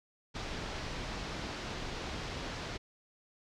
pink low-pass noise, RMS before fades -40 dBFS, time 0.34-2.78 s, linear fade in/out 20 ms, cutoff 5600 Hz, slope 24 dB/octave, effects none

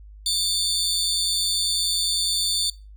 30% pulse tone cluster, 3562 / 4371 / 4550 Hz, A7 / C#8 / C#8, +21 / -25 / +44 cents, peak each -23 / -26 / -21 dBFS, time 0.26-2.7 s, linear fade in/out 2 ms, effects noise-tail reverb RT60 0.3 s tail -23 dB re dry + added 51 Hz sine -41 dBFS peak until 2.96 s

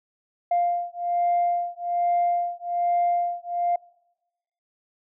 sine beating tone pair, 698.5 / 699.7 Hz, F5 / F5, 0 / +3 cents, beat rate 1.2 Hz, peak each -23 dBFS, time 0.51-3.76 s, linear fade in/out 5 ms, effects noise-tail reverb RT60 1.0 s tail -26 dB re dry + tanh soft clip ceiling -15 dBFS

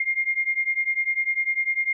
sine beating tone pair, 2117 / 2127 Hz, C7 / C7, +20 / +28 cents, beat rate 10 Hz, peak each -24 / -25 dBFS, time 0-1.93 s, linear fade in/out 5 ms, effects none

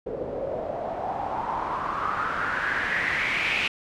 white noise with low-pass filter sweep, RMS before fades -28 dBFS, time 0.06-3.68 s, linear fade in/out 5 ms, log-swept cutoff 470 to 2600 Hz, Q 5.2, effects none

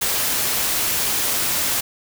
white noise, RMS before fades -21 dBFS, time 0.01-1.81 s, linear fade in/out 10 ms, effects none

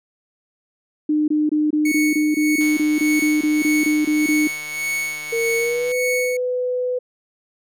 sine tone bursts, 303 Hz, D#4, 46 cents flat, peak -15 dBFS, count 16, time 1.09-4.475 s, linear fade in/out 5 ms, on 190 ms, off 23 ms
45% pulse tone with tremolo, 2217 Hz, C#7, in tune, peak -20 dBFS, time 1.85-6.37 s, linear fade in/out 5 ms, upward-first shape sine, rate 1.7 Hz, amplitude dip 65%
click train, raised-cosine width 0.2 ms, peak -20 dBFS, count 497, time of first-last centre 2.61-5.917 s, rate 150 Hz
sine tone with pitch glide, 461.1 to 499.9 Hz, A#4 to B4, -19 to +21 cents, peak -19 dBFS, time 5.32-6.99 s, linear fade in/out 10 ms, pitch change +140 cents, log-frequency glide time 5.56-5.94 s
effects none

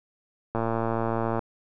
click train, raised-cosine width 1 ms, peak -13 dBFS, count 97, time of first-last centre 0.55-1.392 s, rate 114 Hz, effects none

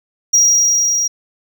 triangle tone with level ramp, 5710 Hz, F8, 37 cents sharp, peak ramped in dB -6 to -13 dBFS, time 0.33-1.08 s, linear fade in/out 10 ms, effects none

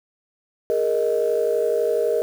sine chord, Ab suspended second, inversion none, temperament just, 415.3 / 467.2 / 623 Hz, Ab4 / Bb4 / Eb5, 0 / +4 / +2 cents, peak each -23 / -20 / -23 dBFS, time 0.7-2.22 s, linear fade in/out 0 ms, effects tanh soft clip ceiling -10 dBFS + 7-bit

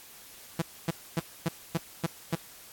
sawtooth tone bursts, 165.8 Hz, E3, 10 cents sharp, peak -21 dBFS, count 7, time 0.59-2.353 s, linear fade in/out 5 ms, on 29 ms, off 260 ms, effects white hiss -50 dBFS RMS until 2.72 s + AAC 64 kbps

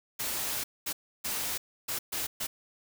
white noise bursts at uneven times, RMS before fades -33 dBFS, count 6, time 0.19-0.64 / 0.86-0.93 / 1.24-1.58 / 1.88-1.99 / 2.12-2.27 / 2.4-2.47 s, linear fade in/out 10 ms, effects none

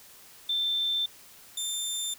sine / 20% pulse tone pair in turn, 3557 / 3577 Hz, A7 / A7, +18 / +28 cents, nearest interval unison, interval 10 cents, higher second, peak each -25 / -24 dBFS, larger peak second, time 0.49-1.06 / 1.57-2.14 s, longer neither, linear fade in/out 5 ms, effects white hiss -52 dBFS RMS until 2.18 s

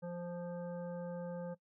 harmonic tone, 174.61 Hz, F3, in tune, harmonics 1 / 3 / 5 / 7 / 9, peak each -42 / -43 / -54 / -61 / -61 dBFS, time 0.02-1.55 s, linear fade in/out 20 ms, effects noise-tail reverb RT60 0.1 s tail -18 dB re dry

